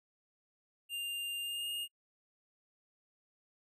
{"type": "tone with pitch glide", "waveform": "square", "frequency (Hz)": [2800, 2839], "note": ["F7", "F7"], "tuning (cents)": [4, 28], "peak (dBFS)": -37, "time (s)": [0.89, 1.88], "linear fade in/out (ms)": 50, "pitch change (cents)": 24, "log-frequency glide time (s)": [1.41, 1.68], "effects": ["noise-tail reverb RT60 0.1 s tail -25 dB re dry"]}